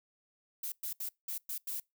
violet noise bursts at uneven times, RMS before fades -38 dBFS, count 6, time 0.63-0.72 / 0.83-0.93 / 1-1.09 / 1.28-1.38 / 1.49-1.58 / 1.67-1.8 s, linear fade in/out 5 ms, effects noise-tail reverb RT60 0.2 s tail -25 dB re dry

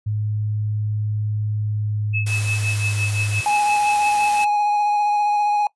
sine tone with pitch glide, 106 to 104.06 Hz, G#2 to G#2, +36 to +4 cents, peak -20 dBFS, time 0.06-3.41 s, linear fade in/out 10 ms, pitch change -32 cents, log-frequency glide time 1.57-2.94 s
sine tone with tremolo, 2595 Hz, E7, 28 cents flat, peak -20 dBFS, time 2.13-4.47 s, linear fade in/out 20 ms, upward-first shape triangle, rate 5.8 Hz, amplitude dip 100%
white noise, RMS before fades -30 dBFS, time 2.26-4.45 s, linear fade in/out 10 ms
triangle tone with vibrato, 830.6 Hz, G#5, in tune, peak -14 dBFS, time 3.46-5.67 s, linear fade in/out 2 ms, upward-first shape sine, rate 15 Hz, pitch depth 15 cents each way
effects noise-tail reverb RT60 0.1 s tail -21 dB re dry + resampled to 24000 Hz

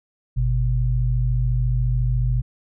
sine tone pair together, 49.94 / 124.1 Hz, G1 / B2, +33 / +9 cents, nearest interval octave + major third, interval 1576 cents, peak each -20 dBFS, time 0.36-2.42 s, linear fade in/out 20 ms, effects none

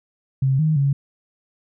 sine tone with pitch steps, 133.8 / 156.2 / 139.4 Hz, C3 / D#3 / C#3, +39 / +7 / +10 cents, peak -15 dBFS, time 0.42-0.93 s, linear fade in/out 5 ms, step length 170 ms, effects none

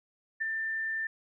sine tone with ADSR envelope, 1785 Hz, A6, 24 cents sharp, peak -26 dBFS, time 0.4-1.07 s, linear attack 20 ms, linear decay 7 ms, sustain -4 dB, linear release 3 ms, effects none

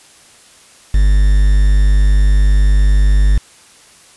triangle tone with quantisation, 50 Hz, G1, 35 cents sharp, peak -5 dBFS, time 0.94-3.38 s, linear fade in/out 5 ms, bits 5, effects white hiss -44 dBFS RMS until 4.16 s + resampled to 24000 Hz

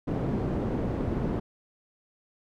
white low-pass noise, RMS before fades -29 dBFS, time 0.07-1.4 s, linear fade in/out 10 ms, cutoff 320 Hz, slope 12 dB/octave, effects none

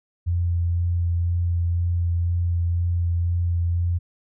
sine tone with vibrato, 86.3 Hz, F2, 20 cents flat, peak -19 dBFS, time 0.26-3.99 s, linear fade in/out 20 ms, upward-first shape sine, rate 2 Hz, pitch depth 13 cents each way, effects none

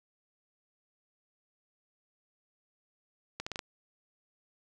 accelerating click train, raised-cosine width 0.2 ms, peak -19 dBFS, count 5, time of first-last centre 3.4-3.592 s, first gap 65 ms, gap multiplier 0.8, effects none

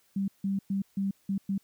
sine tone bursts at uneven times, 196 Hz, G3, in tune, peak -26 dBFS, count 6, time 0.16-0.28 / 0.44-0.59 / 0.7-0.82 / 0.97-1.11 / 1.29-1.38 / 1.49-1.58 s, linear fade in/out 5 ms, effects white hiss -67 dBFS RMS until 1.63 s

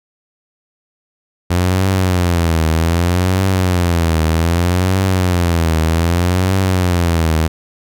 sawtooth tone with vibrato, 87.31 Hz, F2, in tune, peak -8 dBFS, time 1.5-7.48 s, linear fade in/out 10 ms, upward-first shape triangle, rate 0.64 Hz, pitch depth 170 cents each way, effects none

